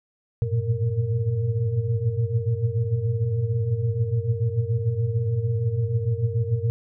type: tone cluster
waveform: sine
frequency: 97.2 / 107.5 / 114.7 / 121.4 / 462.3 Hz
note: G2 / A2 / A#2 / B2 / A#4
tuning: -14 / -40 / -28 / -29 / -14 cents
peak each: -29 / -31 / -23 / -29 / -32 dBFS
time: 0.42-6.7 s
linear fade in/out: 0 ms
effects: none